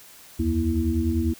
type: tone cluster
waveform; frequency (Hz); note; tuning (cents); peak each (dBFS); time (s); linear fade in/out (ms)
sine; 75.3 / 85.4 / 238 / 327.9; D2 / F2 / A#3 / E4; +44 / -38 / +36 / -9; -26; 0.39-1.34; 10
effects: white hiss -48 dBFS RMS until 1.39 s